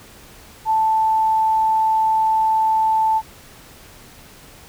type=tone; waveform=sine; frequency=880 Hz; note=A5; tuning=in tune; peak=-14 dBFS; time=0.65-3.22 s; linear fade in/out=50 ms; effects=pink hiss -44 dBFS RMS until 4.68 s